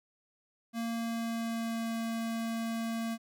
square tone with pitch glide, 230.4 to 227.8 Hz, A#3 to A#3, -20 to -40 cents, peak -33 dBFS, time 0.73-3.18 s, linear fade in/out 50 ms, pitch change -20 cents, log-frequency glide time 0.94-1.93 s, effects none

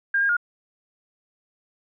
sine tone with pitch steps, 1606 / 1619 / 1423 Hz, G6 / G#6 / F6, +41 / -45 / +32 cents, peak -18 dBFS, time 0.14-0.368 s, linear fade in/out 5 ms, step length 76 ms, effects none

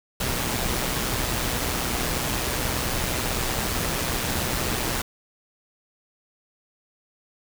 pink noise with amplitude modulation, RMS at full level -24 dBFS, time 0.2-5.02 s, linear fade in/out 5 ms, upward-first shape sine, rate 124 Hz, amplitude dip 45%, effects none

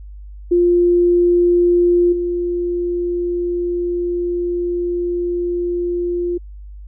sine tone with level steps, 350 Hz, F4, 4 cents sharp, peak -10 / -17 dBFS, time 0.51-6.38 s, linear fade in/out 10 ms, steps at 2.12 s, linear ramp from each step 10 ms, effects added 50 Hz sine -32 dBFS peak until 6.87 s

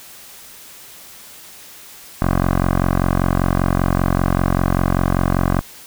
10% pulse tone with low-pass filter, 45.12 Hz, F#1, 43 cents flat, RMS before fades -17 dBFS, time 2.22-5.61 s, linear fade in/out 0 ms, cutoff 1300 Hz, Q 1.8, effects white hiss -40 dBFS RMS until 5.86 s

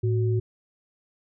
sine tone pair together, 110.03 / 370.1 Hz, A2 / F#4, 0 / 0 cents, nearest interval octave + major sixth, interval 2100 cents, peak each -21 / -28 dBFS, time 0.03-0.4 s, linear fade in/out 10 ms, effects none

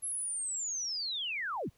sine linear sweep, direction down, 11200 to 38.89 Hz, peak -33 dBFS, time 0.02-1.7 s, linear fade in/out 20 ms, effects pink hiss -70 dBFS RMS until 1.77 s

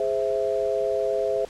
sine chord, Ab augmented, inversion none, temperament equal, 415.3 / 523.3 / 659.3 Hz, Ab4 / C5 / E5, 0 / 0 / 0 cents, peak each -26 dBFS, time 0-1.45 s, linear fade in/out 2 ms, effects pink hiss -47 dBFS RMS until 1.49 s + low-pass 8000 Hz 12 dB/octave

